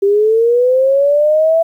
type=linear sweep; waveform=sine; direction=up; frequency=392 to 665 Hz; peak=-8 dBFS; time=0.02-1.63 s; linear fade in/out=10 ms; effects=8-bit